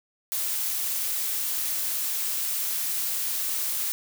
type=noise; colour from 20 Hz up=blue; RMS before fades=-28 dBFS; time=0.32-3.92 s; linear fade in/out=0 ms; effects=none